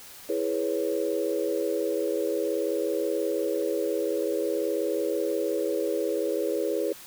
sine chord, C# minor seventh, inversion first, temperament equal, 329.6 / 415.3 / 493.9 / 554.4 Hz, E4 / G#4 / B4 / C#5, 0 / 0 / 0 / 0 cents, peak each -31 / -29 / -30 / -31 dBFS, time 0.29-6.93 s, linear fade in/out 5 ms, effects white hiss -46 dBFS RMS until 7.06 s

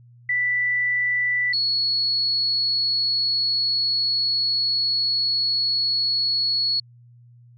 sine tone pair in turn, 1975.5 / 4366 Hz, B6 / C#8, 0 / -27 cents, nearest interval octave + major second, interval 1373 cents, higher second, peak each -19 dBFS, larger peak neither, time 0.29-1.53 / 1.53-6.8 s, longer second, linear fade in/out 5 ms, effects added 120 Hz sine -47 dBFS peak until 7.57 s

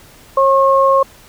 sine tone pair together, 542 / 1082 Hz, C#5 / C#6, -39 / -42 cents, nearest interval octave, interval 1197 cents, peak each -11 dBFS, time 0.37-1.03 s, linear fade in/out 5 ms, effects pink hiss -43 dBFS RMS until 1.28 s

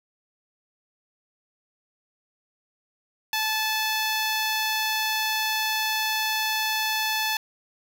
10% pulse tone, 870 Hz, A5, 20 cents flat, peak -15 dBFS, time 3.33-7.37 s, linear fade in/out 2 ms, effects none

